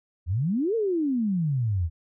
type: exponential two-way sweep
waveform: sine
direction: up then down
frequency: 77.78 to 470 to 77.78 Hz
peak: -22 dBFS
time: 0.26-1.9 s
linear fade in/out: 50 ms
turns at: 0.75 s
effects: none